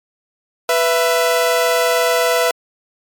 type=tone pair together; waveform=sawtooth; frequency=494.5 / 666 Hz; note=B4 / E5; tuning=+2 / +18 cents; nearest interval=perfect fourth; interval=516 cents; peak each=-12 dBFS; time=0.69-2.51 s; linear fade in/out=2 ms; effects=MP3 96 kbps